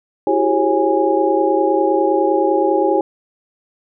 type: tone cluster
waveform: sine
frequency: 327.7 / 373.1 / 402.9 / 545 / 826 Hz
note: E4 / F#4 / G4 / C#5 / G#5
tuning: -10 / +14 / +48 / -29 / -10 cents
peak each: -19 dBFS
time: 0.27-3.01 s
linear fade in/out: 2 ms
effects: none